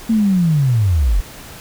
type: linear sweep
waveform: sine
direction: down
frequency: 230.2 to 38.89 Hz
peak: -11 dBFS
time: 0.09-1.21 s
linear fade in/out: 10 ms
effects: pink hiss -36 dBFS RMS until 1.6 s